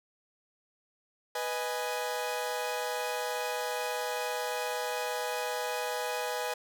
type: chord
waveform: sawtooth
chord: G# minor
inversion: first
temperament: equal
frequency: 493.9 / 622.3 / 830.6 Hz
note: B4 / D#5 / G#5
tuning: 0 / 0 / 0 cents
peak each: -31 / -34 / -32 dBFS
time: 1.35-6.54 s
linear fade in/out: 5 ms
effects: none